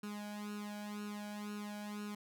sawtooth tone with flanger, 207.7 Hz, G#3, in tune, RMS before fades -44 dBFS, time 0.03-2.15 s, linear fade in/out 5 ms, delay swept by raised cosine 0.73 to 1.29 ms, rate 2 Hz, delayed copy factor +0.85, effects none

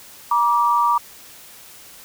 sine tone pair together, 953 / 1170 Hz, A#5 / D6, +38 / -7 cents, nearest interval major third, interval 355 cents, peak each -17 dBFS, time 0.31-0.98 s, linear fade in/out 5 ms, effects white hiss -43 dBFS RMS until 2.04 s

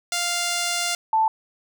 5% pulse / sine tone pair in turn, 698.5 / 881.7 Hz, F5 / A5, 0 / +3 cents, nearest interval major third, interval 403 cents, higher second, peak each -11 / -16 dBFS, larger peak first, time 0.12-0.95 / 1.13-1.28 s, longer first, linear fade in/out 2 ms, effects none

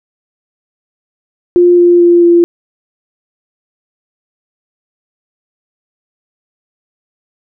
sine tone with pitch steps, 352.2 / 349.4 / 346.5 / 343.8 Hz, F4 / F4 / F4 / F4, +15 / +1 / -14 / -27 cents, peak -3 dBFS, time 1.56-2.44 s, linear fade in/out 0 ms, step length 220 ms, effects none

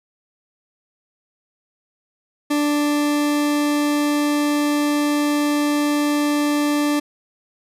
40% pulse tone, 293.7 Hz, D4, in tune, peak -16 dBFS, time 2.5-7 s, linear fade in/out 10 ms, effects resampled to 32000 Hz + 9-bit

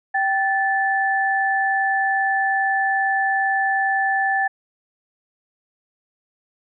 sine tone pair together, 779 / 1748.8 Hz, G5 / A6, -11 / -11 cents, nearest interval octave + major second, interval 1400 cents, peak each -20 dBFS, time 0.14-4.48 s, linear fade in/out 10 ms, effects none

